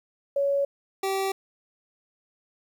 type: tone pair in turn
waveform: sine / 25% pulse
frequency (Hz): 560 / 387.1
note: C#5 / G4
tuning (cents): +18 / -22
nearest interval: tritone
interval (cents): 640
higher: first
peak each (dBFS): -21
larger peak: neither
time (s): 0.36-0.65 / 1.03-1.32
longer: neither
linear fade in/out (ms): 5
effects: 10-bit